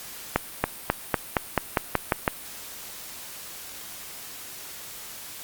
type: accelerating click train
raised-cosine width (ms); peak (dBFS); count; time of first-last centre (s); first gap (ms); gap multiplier
0.5; -4; 10; 0.36-2.278; 280; 0.93
effects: white hiss -40 dBFS RMS until 5.43 s + Opus 48 kbps